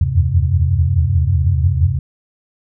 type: tone cluster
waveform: sine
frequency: 78.8 / 83.8 / 89.8 / 95.2 / 130.8 Hz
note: D#2 / E2 / F2 / F#2 / C3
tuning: +23 / +29 / +49 / +50 / 0 cents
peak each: -18 dBFS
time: 0.01-1.99 s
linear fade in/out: 5 ms
effects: none